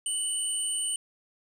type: tone pair together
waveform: sine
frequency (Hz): 2967 / 8891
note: F#7 / C#9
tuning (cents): +4 / +4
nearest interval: octave + perfect fifth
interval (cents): 1900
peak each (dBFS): -33 / -27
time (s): 0.06-0.96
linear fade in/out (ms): 2
effects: tanh soft clip ceiling -22 dBFS + 10-bit